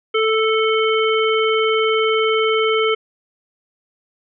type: harmonic tone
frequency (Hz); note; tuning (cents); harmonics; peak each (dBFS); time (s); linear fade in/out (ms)
440; A4; 0; 1 / 3 / 5 / 7; -16 / -21 / -23 / -24; 0.14-2.95; 10
effects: none